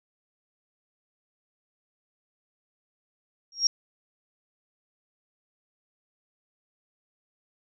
sine tone with exponential growth, 5588 Hz, F8, in tune, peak -14 dBFS, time 3.52-3.67 s, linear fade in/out 2 ms, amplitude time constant 32 ms, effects none

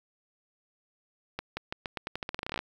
accelerating click train, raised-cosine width 0.3 ms, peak -17 dBFS, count 19, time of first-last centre 1.39-2.591 s, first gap 180 ms, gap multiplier 0.86, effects 8-bit

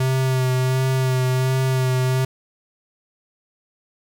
square tone with vibrato, 129.8 Hz, C3, 13 cents flat, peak -18 dBFS, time 0-2.25 s, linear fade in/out 5 ms, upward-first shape sine, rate 1.4 Hz, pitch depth 21 cents each way, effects 8-bit

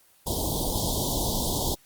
pink band-stop noise, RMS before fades -27 dBFS, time 0.26-1.75 s, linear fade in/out 10 ms, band 1000 to 3200 Hz, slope 96 dB/octave, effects white hiss -59 dBFS RMS until 1.85 s + Opus 24 kbps

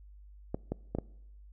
clicks, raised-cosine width 2 ms, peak -19 dBFS, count 4, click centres 0.545 / 0.72 / 0.95 / 0.986 s, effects noise-tail reverb RT60 0.8 s tail -23 dB re dry + added 50 Hz sine -50 dBFS peak until 1.52 s

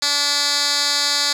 10% pulse tone with band-pass filter, 288 Hz, D4, 34 cents flat, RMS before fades -19 dBFS, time 0.02-1.33 s, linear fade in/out 5 ms, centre 5000 Hz, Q 2.3, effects none

